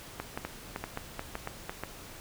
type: clicks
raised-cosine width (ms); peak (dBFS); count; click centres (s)
0.5; -19; 11; 0.2 / 0.375 / 0.45 / 0.761 / 0.84 / 0.974 / 1.194 / 1.354 / 1.474 / 1.695 / 1.836
effects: pink hiss -47 dBFS RMS until 2.2 s